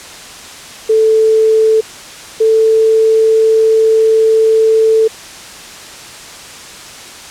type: tone pair in turn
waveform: sine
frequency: 440 / 442.8 Hz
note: A4 / A4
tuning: 0 / +11 cents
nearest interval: unison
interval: 11 cents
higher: second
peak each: -6 dBFS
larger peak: neither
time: 0.89-1.81 / 2.4-5.08 s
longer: second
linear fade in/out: 10 ms
effects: white hiss -31 dBFS RMS until 7.3 s + low-pass 8000 Hz 12 dB/octave